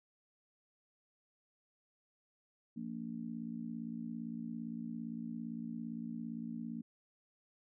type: harmonic tone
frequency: 57.6 Hz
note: A#1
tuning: 20 cents flat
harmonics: 3 / 4 / 5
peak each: -47 / -41 / -48 dBFS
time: 2.76-6.82 s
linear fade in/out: 10 ms
effects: none